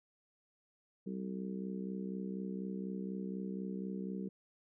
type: harmonic tone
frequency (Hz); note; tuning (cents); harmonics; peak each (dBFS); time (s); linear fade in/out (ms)
64.1; C2; -35; 3 / 4 / 5 / 6 / 7; -39 / -48 / -48 / -48 / -49; 1.06-4.29; 10
effects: none